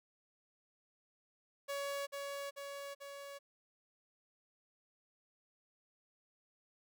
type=tone with echo; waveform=sawtooth; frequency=562 Hz; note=C#5; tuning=24 cents sharp; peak=-34 dBFS; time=1.68-2.07 s; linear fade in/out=20 ms; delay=440 ms; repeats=3; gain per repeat=-3 dB; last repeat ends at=3.39 s; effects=none